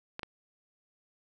clicks, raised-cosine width 0.3 ms, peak -21 dBFS, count 2, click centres 0.194 / 0.232 s, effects none

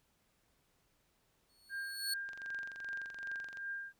sawtooth tone with exponential growth, 4392 Hz, C#8, 17 cents flat, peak -30 dBFS, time 1.49-2.14 s, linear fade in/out 5 ms, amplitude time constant 140 ms
sine tone with tremolo, 1600 Hz, G6, 35 cents sharp, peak -37 dBFS, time 1.69-3.93 s, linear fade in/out 50 ms, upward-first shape triangle, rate 2.6 Hz, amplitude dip 70%
click train, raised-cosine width 0.2 ms, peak -35 dBFS, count 31, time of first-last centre 2.29-3.572 s, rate 23.4 Hz
effects pink hiss -75 dBFS RMS until 3.99 s

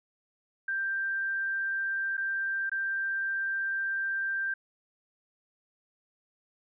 sine tone with dropouts, 1577 Hz, G6, 10 cents sharp, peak -28 dBFS, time 0.68-4.54 s, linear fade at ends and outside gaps 5 ms, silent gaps 2.17-2.177 / 2.696-2.716 s, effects none

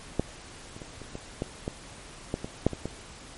clicks, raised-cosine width 2 ms, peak -10 / -29 / -27 / -28 / -22 / -15 / -16 / -14 / -20 / -7 / -20 / -18 dBFS, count 12, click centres 0.196 / 0.765 / 0.818 / 1.017 / 1.154 / 1.421 / 1.679 / 2.341 / 2.445 / 2.666 / 2.733 / 2.856 s, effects pink hiss -46 dBFS RMS until 3.37 s + MP3 48 kbps

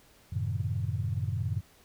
sine chord, F# diminished seventh, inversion none, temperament equal, 92.5 / 110 / 130.81 / 155.56 Hz, F#2 / A2 / C3 / Eb3, 0 / 0 / 0 / 0 cents, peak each -32 / -32 / -35 / -38 dBFS, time 0.32-1.61 s, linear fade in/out 10 ms, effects tanh soft clip ceiling -18 dBFS + pink hiss -60 dBFS RMS until 1.84 s

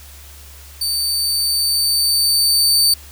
sawtooth tone with level ramp, 4573 Hz, D8, 47 cents flat, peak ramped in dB -15 to -8 dBFS, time 0.81-2.94 s, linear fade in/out 5 ms, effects added 71 Hz sine -39 dBFS peak until 3.11 s + white hiss -42 dBFS RMS until 3.11 s

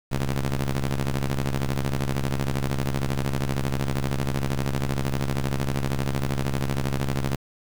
sawtooth ring-modulated tone, 69.3 Hz, C#2, in tune, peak -16 dBFS, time 0.11-7.36 s, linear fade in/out 10 ms, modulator 62.9 Hz, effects 7-bit

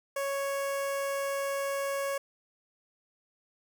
sawtooth tone with notch filter, 554.4 Hz, C#5, in tune, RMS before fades -32 dBFS, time 0.16-2.18 s, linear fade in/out 5 ms, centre 3900 Hz, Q 1.5, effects none

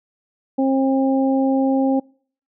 harmonic tone, 267.6 Hz, C4, 39 cents sharp, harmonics 1 / 2 / 3, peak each -16 / -22 / -26 dBFS, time 0.58-2 s, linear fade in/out 10 ms, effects noise-tail reverb RT60 0.5 s tail -26 dB re dry

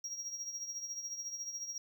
triangle tone with tremolo, 5640 Hz, F8, 16 cents sharp, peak -35 dBFS, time 0.04-1.78 s, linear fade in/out 2 ms, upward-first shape triangle, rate 14 Hz, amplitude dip 70%, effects 12-bit

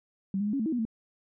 sine tone with pitch steps, 193.8 / 205.5 / 209.7 / 276.8 / 219 / 320.6 / 244.3 / 222.8 Hz, G3 / G#3 / G#3 / C#4 / A3 / E4 / B3 / A3, -20 / -18 / +17 / -2 / -8 / -48 / -19 / +22 cents, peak -26 dBFS, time 0.34-0.852 s, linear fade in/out 2 ms, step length 64 ms, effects none

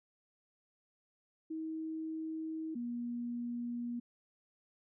sine tone pair in turn, 318.5 / 239.4 Hz, D#4 / A#3, +41 / +46 cents, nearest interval perfect fourth, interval 495 cents, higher first, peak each -37 / -36 dBFS, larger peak second, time 1.5-2.75 / 2.75-4 s, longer neither, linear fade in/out 10 ms, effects none

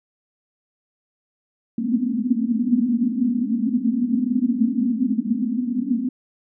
pink band-pass noise, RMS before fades -21 dBFS, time 1.78-6.09 s, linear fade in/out 5 ms, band 220 to 260 Hz, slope 96 dB/octave, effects none

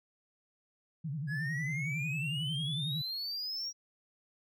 sine tone with vibrato, 147.8 Hz, D3, 11 cents sharp, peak -34 dBFS, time 1.04-3.02 s, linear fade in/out 10 ms, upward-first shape sine, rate 11 Hz, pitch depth 190 cents each way
triangle exponential sweep, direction up, 1656 to 5720 Hz, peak -34 dBFS, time 1.27-3.73 s, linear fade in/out 50 ms
effects none

